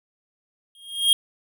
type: tone with exponential growth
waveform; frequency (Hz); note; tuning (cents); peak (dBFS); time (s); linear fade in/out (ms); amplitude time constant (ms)
square; 3243; G#7; -42; -12; 0.75-1.13; 1; 82
effects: none